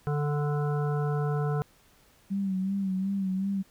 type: harmonic tone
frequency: 146.83 Hz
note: D3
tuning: in tune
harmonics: 1 / 3 / 5 / 7 / 9 / 10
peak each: -26 / -33 / -38 / -42 / -41 / -46 dBFS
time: 0.07-1.62 s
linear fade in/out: 0 ms
type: tone with vibrato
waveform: sine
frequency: 192.6 Hz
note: G3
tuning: 30 cents flat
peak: -26 dBFS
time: 2.3-3.63 s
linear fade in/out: 20 ms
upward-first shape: sine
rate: 2.7 Hz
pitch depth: 52 cents each way
effects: pink hiss -61 dBFS RMS until 3.7 s